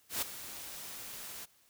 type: noise with ADSR envelope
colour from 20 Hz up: white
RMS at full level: -32 dBFS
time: 0.09-1.46 s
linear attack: 130 ms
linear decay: 10 ms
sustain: -13 dB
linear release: 20 ms
effects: white hiss -67 dBFS RMS until 1.69 s